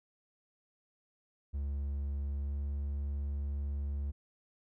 triangle tone with pitch glide, 70.4 to 70.97 Hz, C#2 to C#2, +27 to +41 cents, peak -31 dBFS, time 1.53-4.12 s, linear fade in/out 20 ms, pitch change +14 cents, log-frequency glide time 2.44-2.53 s, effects none

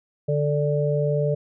harmonic tone, 146.83 Hz, D3, in tune, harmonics 1 / 3 / 4, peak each -22 / -25 / -25 dBFS, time 0.28-1.35 s, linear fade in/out 10 ms, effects none

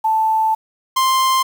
sine / 45% pulse tone pair in turn, 880 / 1048.6 Hz, A5 / C6, 0 / +3 cents, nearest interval minor third, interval 303 cents, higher second, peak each -13 / -13 dBFS, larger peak neither, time 0.04-0.55 / 0.96-1.43 s, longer first, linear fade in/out 10 ms, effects 7-bit

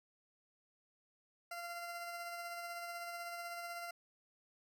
20% pulse tone with tremolo, 690 Hz, F5, 21 cents flat, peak -37 dBFS, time 1.51-3.91 s, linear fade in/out 5 ms, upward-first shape sine, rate 16 Hz, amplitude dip 30%, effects none

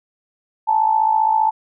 sine tone with amplitude modulation, 876 Hz, A5, 8 cents flat, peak -10 dBFS, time 0.67-1.51 s, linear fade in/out 20 ms, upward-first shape sine, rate 55.2 Hz, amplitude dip 70%, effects none

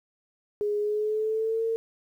sine tone with pitch glide, 415.3 to 452.9 Hz, G#4 to A#4, 0 to -50 cents, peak -24 dBFS, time 0.61-1.76 s, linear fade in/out 0 ms, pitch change +150 cents, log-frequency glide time 0.79-1.64 s, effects 10-bit

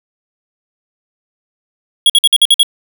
square tone bursts, 3322 Hz, G#7, in tune, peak -5 dBFS, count 7, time 2.06-2.631 s, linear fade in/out 2 ms, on 37 ms, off 52 ms, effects none

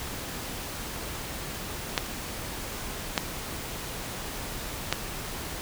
clicks, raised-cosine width 0.2 ms, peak -5 dBFS, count 3, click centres 1.978 / 3.178 / 4.926 s, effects pink hiss -36 dBFS RMS until 5.61 s

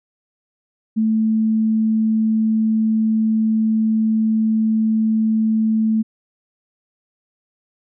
sine tone, 220 Hz, A3, in tune, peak -14 dBFS, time 0.96-6.03 s, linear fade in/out 20 ms, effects none

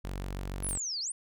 sawtooth tone, 47.04 Hz, F#1, 29 cents sharp, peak -31 dBFS, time 0.04-0.78 s, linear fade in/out 10 ms
sine exponential two-way sweep, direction down then up, 11280 to 4186 to 9740 Hz, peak -32 dBFS, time 0.63-1.12 s, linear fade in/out 5 ms, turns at 1 s
violet noise with exponential decay, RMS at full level -37 dBFS, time 0.69-0.78 s, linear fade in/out 0 ms, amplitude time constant 19 ms
effects none

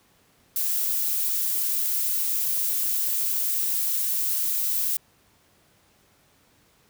violet noise, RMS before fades -25 dBFS, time 0.56-4.97 s, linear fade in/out 2 ms, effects pink hiss -61 dBFS RMS until 6.89 s + high-pass 60 Hz 12 dB/octave

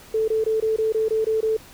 sine tone bursts, 440 Hz, A4, in tune, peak -18 dBFS, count 9, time 0.14-1.568 s, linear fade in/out 5 ms, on 140 ms, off 21 ms, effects pink hiss -46 dBFS RMS until 1.73 s

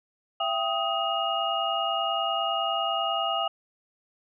sine tone cluster, 673 / 783 / 1254 / 2858 Hz, E5 / G5 / D#6 / F7, +36 / -2 / +13 / +39 cents, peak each -30 dBFS, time 0.4-3.48 s, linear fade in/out 5 ms, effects none

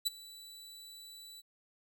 sawtooth tone with ADSR envelope, 3956 Hz, B7, 2 cents sharp, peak -24 dBFS, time 0.05-1.42 s, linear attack 18 ms, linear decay 20 ms, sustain -22 dB, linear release 25 ms, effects none

